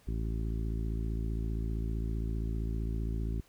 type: harmonic tone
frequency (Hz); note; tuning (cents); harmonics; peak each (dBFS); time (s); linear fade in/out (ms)
55.3; A1; +9; 1 / 2 / 3 / 4 / 5 / 6 / 7; -32 / -38 / -42 / -44 / -46 / -48 / -49; 0.07-3.41; 10
effects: pink hiss -64 dBFS RMS until 3.48 s

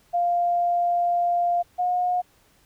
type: tone pair in turn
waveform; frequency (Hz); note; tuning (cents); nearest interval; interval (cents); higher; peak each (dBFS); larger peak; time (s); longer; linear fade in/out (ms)
sine; 698.5 / 719.8; F5 / F#5; 0 / -48; minor second; 52; second; -19 / -20; first; 0.13-1.63 / 1.78-2.22; first; 20
effects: pink hiss -60 dBFS RMS until 2.65 s

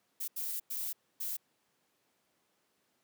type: noise bursts at uneven times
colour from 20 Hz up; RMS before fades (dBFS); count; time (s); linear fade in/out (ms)
violet; -37; 4; 0.2-0.28 / 0.36-0.6 / 0.7-0.93 / 1.2-1.37; 10
effects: pink hiss -75 dBFS RMS until 3.03 s + high-pass 200 Hz 12 dB/octave

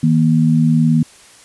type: tone pair together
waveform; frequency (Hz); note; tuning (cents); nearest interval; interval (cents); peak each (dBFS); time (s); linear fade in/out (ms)
sine; 158.6 / 237.6; D#3 / A#3; +33 / +33; perfect fifth; 700; -12 / -13; 0.03-1.03; 5
effects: white hiss -44 dBFS RMS until 1.44 s + resampled to 24000 Hz

